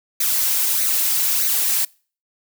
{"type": "noise with flanger", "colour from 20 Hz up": "blue", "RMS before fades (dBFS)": -19, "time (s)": [0.2, 1.85], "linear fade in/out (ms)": 5, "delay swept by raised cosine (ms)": [0.47, 3.87], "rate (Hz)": 1.6, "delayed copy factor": 0.7, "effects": ["noise-tail reverb RT60 0.4 s tail -25 dB re dry"]}